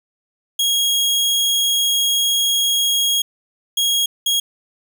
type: tone bursts at uneven times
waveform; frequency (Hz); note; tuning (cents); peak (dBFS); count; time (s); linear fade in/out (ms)
sawtooth; 3289; G#7; -18; -12; 3; 0.59-3.22 / 3.77-4.06 / 4.26-4.4; 5
effects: none